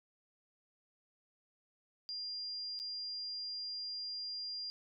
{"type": "tone with dropouts", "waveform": "sine", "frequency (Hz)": 4800, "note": "D8", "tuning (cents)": 37, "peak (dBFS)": -39, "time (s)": [2.09, 4.7], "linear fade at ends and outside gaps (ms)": 0, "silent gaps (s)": [2.791, 2.799], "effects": []}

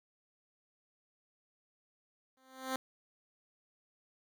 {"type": "tone with exponential growth", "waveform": "10% pulse", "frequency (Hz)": 261.6, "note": "C4", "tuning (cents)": 0, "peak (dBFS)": -23, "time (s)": [2.37, 2.76], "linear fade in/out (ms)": 1, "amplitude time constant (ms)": 84, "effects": []}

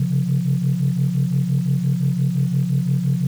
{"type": "tone cluster", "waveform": "sine", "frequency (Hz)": [133, 138.8, 176.2], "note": ["C3", "C#3", "F3"], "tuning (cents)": [29, 3, 16], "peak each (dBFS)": -20, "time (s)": [0, 3.27], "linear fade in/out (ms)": 5, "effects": ["tanh soft clip ceiling -10 dBFS", "7-bit"]}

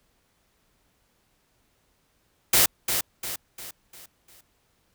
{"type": "noise with echo", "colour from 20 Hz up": "white", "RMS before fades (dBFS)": -18, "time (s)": [2.53, 2.66], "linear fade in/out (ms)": 5, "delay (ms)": 350, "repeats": 5, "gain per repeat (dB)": -7, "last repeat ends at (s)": 4.41, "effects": ["pink hiss -68 dBFS RMS until 4.94 s"]}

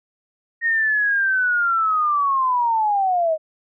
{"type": "linear sweep", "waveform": "sine", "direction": "down", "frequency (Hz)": [1864.7, 616], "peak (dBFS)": -16, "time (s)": [0.61, 3.38], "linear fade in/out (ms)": 50, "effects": []}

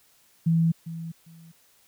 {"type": "tone with echo", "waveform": "sine", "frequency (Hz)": 164.81, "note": "E3", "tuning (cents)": 0, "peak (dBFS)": -18, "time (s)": [0.46, 0.72], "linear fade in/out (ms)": 10, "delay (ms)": 400, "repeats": 2, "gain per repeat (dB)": -14, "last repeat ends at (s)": 1.52, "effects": ["white hiss -61 dBFS RMS until 1.87 s"]}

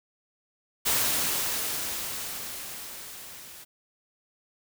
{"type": "noise with level ramp", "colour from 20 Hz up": "white", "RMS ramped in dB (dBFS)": [-24, -46], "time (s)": [0.85, 3.65], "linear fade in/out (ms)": 20, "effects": []}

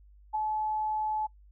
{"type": "tone with ADSR envelope", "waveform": "sine", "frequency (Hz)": 860, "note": "A5", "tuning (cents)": -40, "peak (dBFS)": -25, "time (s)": [0.33, 1.27], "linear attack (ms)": 22, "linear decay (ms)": 7, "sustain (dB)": -3, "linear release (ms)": 14, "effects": ["noise-tail reverb RT60 0.1 s tail -20 dB re dry", "added 50 Hz sine -53 dBFS peak until 1.51 s"]}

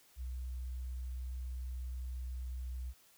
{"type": "tone", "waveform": "sine", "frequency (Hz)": 62.8, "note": "B1", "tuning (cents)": 30, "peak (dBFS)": -38, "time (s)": [0.16, 2.94], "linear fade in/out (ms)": 50, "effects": ["white hiss -65 dBFS RMS until 3.17 s"]}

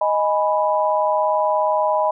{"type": "chord", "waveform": "sine", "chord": "G# minor", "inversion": "second", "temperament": "equal", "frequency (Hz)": [622.3, 830.6, 987.8], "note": ["D#5", "G#5", "B5"], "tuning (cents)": [0, 0, 0], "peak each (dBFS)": [-19, -22, -20], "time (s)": [0.01, 2.11], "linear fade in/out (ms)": 5, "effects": []}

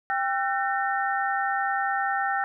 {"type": "tone cluster", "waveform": "sine", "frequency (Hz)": [790, 1345, 1515, 1823], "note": ["G5", "E6", "F#6", "A#6"], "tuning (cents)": [13, 34, 40, -39], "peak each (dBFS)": [-26, -30, -32, -30], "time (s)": [0.1, 2.44], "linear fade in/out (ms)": 0, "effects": []}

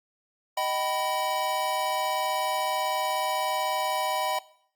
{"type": "chord", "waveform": "square", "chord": "Eb augmented", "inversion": "none", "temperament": "equal with one note detuned", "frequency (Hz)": [622.3, 766.5, 987.8], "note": ["Eb5", "G5", "B5"], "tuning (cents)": [0, -39, 0], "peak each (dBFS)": [-32, -30, -30], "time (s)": [0.57, 4.39], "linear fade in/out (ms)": 5, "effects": ["noise-tail reverb RT60 0.6 s tail -19 dB re dry", "Opus 48 kbps"]}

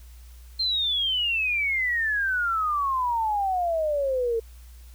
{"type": "exponential sweep", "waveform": "sine", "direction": "down", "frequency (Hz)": [4200, 447.4], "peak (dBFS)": -22, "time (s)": [0.59, 4.4], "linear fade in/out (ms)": 10, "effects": ["added 60 Hz sine -43 dBFS peak until 4.94 s", "white hiss -57 dBFS RMS until 4.94 s"]}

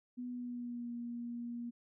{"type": "tone with pitch glide", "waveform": "sine", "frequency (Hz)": [246.9, 237.8], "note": ["B3", "A#3"], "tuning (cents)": [0, 35], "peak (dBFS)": -39, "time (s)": [0.17, 1.71], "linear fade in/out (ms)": 20, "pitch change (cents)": -65, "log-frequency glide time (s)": [0.28, 0.92], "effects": []}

